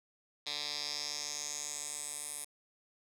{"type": "tone with band-pass filter sweep", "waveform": "10% pulse", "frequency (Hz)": 147.2, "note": "D3", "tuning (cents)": 4, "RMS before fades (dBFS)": -40, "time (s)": [0.46, 2.45], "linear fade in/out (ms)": 10, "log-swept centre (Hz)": [4200, 9800], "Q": 4, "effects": []}